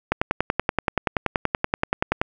click train, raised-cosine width 0.5 ms, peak -4 dBFS, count 23, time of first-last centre 0.12-2.215 s, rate 10.5 Hz, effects none

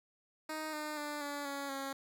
10% pulse tone with pitch steps, 311.4 / 303.2 / 295.3 / 287.5 / 280 / 272.7 Hz, D#4 / D#4 / D4 / D4 / C#4 / C#4, +2 / -45 / +10 / -37 / +18 / -28 cents, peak -30 dBFS, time 0.49-1.93 s, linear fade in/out 5 ms, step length 240 ms, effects none

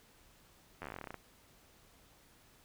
slowing click train, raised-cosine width 0.5 ms, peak -28 dBFS, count 16, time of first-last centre 0.82-1.143 s, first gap 11 ms, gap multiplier 1.09, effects pink hiss -64 dBFS RMS until 2.64 s

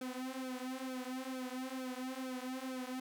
sawtooth tone with flanger, 257.5 Hz, C4, 28 cents flat, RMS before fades -42 dBFS, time 0.01-3 s, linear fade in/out 5 ms, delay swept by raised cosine 1 to 5.8 ms, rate 2.2 Hz, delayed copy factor -1, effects none

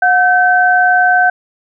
sine tone pair together, 726 / 1538.3 Hz, F#5 / G6, -33 / -33 cents, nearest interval octave + minor second, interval 1300 cents, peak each -10 dBFS, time 0.02-1.3 s, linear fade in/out 5 ms, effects none

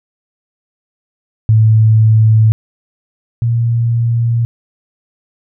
sine tone pair in turn, 110 / 116.95 Hz, A2 / A#2, 0 / +6 cents, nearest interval minor second, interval 106 cents, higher second, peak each -5 / -10 dBFS, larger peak first, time 1.49-2.52 / 3.42-4.45 s, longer neither, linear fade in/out 0 ms, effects none

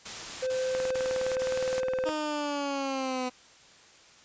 white noise bursts, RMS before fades -38 dBFS, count 4, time 0.05-1.808 s, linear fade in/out 10 ms, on 420 ms, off 26 ms
triangle tone, 516 Hz, C5, 24 cents flat, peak -25 dBFS, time 0.42-2.1 s, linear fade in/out 10 ms
click train, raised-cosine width 0.5 ms, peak -20 dBFS, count 27, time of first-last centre 0.75-2.09 s, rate 19.4 Hz
15% pulse linear sweep, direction down, 311.6 to 250.6 Hz, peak -23 dBFS, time 2.05-3.3 s, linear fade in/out 20 ms
effects white hiss -55 dBFS RMS until 4.24 s + resampled to 16000 Hz

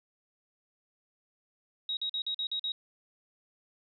sine tone bursts, 3801 Hz, A#7, 33 cents sharp, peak -30 dBFS, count 7, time 1.89-2.72 s, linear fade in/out 2 ms, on 80 ms, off 45 ms, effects none

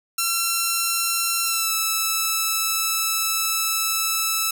5% pulse tone with pitch glide, 1355 to 1313.4 Hz, E6 to E6, +47 to -7 cents, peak -9 dBFS, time 0.18-4.51 s, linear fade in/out 5 ms, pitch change -54 cents, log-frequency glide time 1.44-1.72 s, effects none

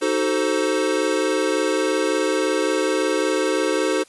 square chord, D# diminished seventh, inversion none, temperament equal with one note detuned, 311.1 / 376.5 / 440 / 523.3 Hz, D#4 / F#4 / A4 / C5, 0 / +30 / 0 / 0 cents, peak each -25 dBFS, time 0.01-4.04 s, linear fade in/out 20 ms, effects white hiss -52 dBFS RMS until 4.08 s + resampled to 24000 Hz

